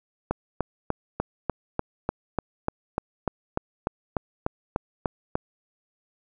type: click train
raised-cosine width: 1 ms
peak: -10 dBFS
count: 18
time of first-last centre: 0.31-5.355 s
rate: 3.37 Hz
effects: none